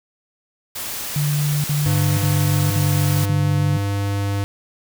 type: noise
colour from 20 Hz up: white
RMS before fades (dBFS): -28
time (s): 0.75-3.26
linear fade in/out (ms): 10
type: tone bursts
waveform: sine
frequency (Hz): 146.83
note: D3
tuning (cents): 0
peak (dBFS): -17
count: 5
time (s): 1.16-3.772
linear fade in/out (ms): 2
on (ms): 480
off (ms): 53
type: tone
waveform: square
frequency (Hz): 100.2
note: G2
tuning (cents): +38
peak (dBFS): -20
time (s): 1.86-4.44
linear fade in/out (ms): 0
effects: none